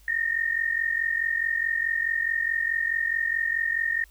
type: tone pair together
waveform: sine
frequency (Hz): 1820 / 1864.7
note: A#6 / A#6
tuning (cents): -42 / 0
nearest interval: unison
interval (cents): 42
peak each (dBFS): -26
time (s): 0.08-4.04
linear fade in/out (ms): 2
effects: added 50 Hz sine -52 dBFS peak until 4.1 s + white hiss -60 dBFS RMS until 4.1 s